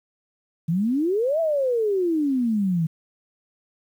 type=exponential two-way sweep; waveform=sine; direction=up then down; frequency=156.2 to 671 to 156.2 Hz; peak=-19 dBFS; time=0.68-2.87 s; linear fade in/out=10 ms; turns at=1.4 s; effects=9-bit